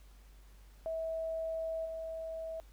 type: tone with level steps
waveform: sine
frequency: 649 Hz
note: E5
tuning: 27 cents flat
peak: -34 / -38 dBFS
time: 0.86-2.6 s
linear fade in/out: 0 ms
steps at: 1.85 s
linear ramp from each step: 10 ms
effects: added 49 Hz sine -54 dBFS peak until 2.72 s + pink hiss -66 dBFS RMS until 2.72 s